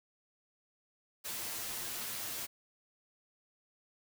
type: noise with comb filter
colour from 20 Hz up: white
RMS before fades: -40 dBFS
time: 1.24-2.47 s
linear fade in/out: 20 ms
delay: 8.7 ms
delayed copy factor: +0.65
effects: none